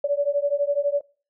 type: beating tone pair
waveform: sine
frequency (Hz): 567 / 579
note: C#5 / D5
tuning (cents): +39 / -25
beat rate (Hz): 12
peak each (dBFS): -23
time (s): 0.04-1.01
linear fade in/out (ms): 5
effects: noise-tail reverb RT60 0.4 s tail -23 dB re dry